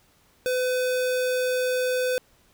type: tone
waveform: square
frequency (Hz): 505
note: B4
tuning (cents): +39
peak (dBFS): -23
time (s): 0.46-2.18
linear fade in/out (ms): 0
effects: pink hiss -61 dBFS RMS until 2.53 s